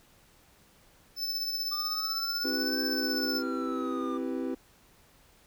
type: tone with tremolo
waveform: square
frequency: 5274 Hz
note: E8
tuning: in tune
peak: -29 dBFS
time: 1.16-3.43 s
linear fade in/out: 50 ms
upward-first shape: sine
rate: 16 Hz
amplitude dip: 40%
type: exponential two-way sweep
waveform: triangle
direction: up then down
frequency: 1184 to 1578 to 1184 Hz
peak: -35 dBFS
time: 1.71-4.18 s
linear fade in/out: 10 ms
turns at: 2.84 s
type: chord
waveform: triangle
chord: C major seventh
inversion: none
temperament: equal with one note detuned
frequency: 261.6 / 329.6 / 388.8 / 493.9 Hz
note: C4 / E4 / G4 / B4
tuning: 0 / 0 / -14 / 0 cents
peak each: -31 / -34 / -36 / -37 dBFS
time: 2.44-4.55 s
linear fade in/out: 10 ms
effects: pink hiss -61 dBFS RMS until 5.46 s